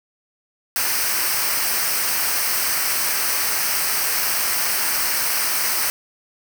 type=noise with comb filter; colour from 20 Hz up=white; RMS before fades=-21 dBFS; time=0.76-5.9 s; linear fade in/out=0 ms; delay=0.28 ms; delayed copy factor=-0.65; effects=none